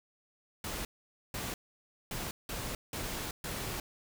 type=noise bursts at uneven times; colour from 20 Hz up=pink; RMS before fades=-38 dBFS; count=6; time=0.64-0.85 / 1.34-1.54 / 2.11-2.31 / 2.49-2.75 / 2.93-3.31 / 3.44-3.8 s; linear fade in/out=2 ms; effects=none